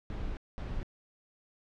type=noise bursts at uneven times; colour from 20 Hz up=brown; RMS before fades=-36 dBFS; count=2; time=0.1-0.37 / 0.58-0.83 s; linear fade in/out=0 ms; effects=low-pass 4000 Hz 12 dB/octave